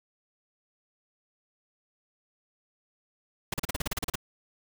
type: noise bursts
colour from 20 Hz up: pink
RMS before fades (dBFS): -30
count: 12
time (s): 3.52-4.156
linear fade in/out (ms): 5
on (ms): 20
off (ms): 36
effects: none